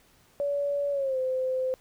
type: tone with pitch glide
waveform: sine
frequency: 570 to 516.7 Hz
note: C#5 to C5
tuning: +48 to -22 cents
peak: -25 dBFS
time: 0.4-1.74 s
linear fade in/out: 0 ms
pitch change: -170 cents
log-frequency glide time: 0.91-1.18 s
effects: pink hiss -61 dBFS RMS until 1.8 s